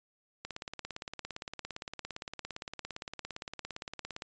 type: click train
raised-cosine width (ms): 0.2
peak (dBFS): -22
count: 67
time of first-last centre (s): 0.45-4.221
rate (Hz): 17.5
effects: resampled to 16000 Hz